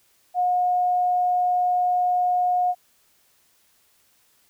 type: tone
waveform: sine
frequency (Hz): 721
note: F#5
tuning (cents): -45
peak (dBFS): -18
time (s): 0.34-2.75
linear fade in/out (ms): 50
effects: white hiss -62 dBFS RMS until 4.49 s